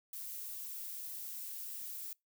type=noise; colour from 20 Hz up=violet; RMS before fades=-44 dBFS; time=0.13-2.13 s; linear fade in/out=2 ms; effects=noise-tail reverb RT60 0.2 s tail -25 dB re dry